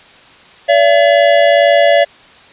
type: tone pair together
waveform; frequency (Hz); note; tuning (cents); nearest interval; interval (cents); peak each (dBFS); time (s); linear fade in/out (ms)
square; 572.9 / 675; D5 / E5; -43 / +41; minor third; 284; -10; 0.68-2.05; 20
effects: white hiss -41 dBFS RMS until 2.52 s + resampled to 8000 Hz